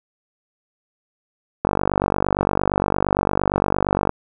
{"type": "click train", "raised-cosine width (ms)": 1, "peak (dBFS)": -3, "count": 120, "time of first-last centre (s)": [1.65, 4.094], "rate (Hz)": 48.7, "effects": []}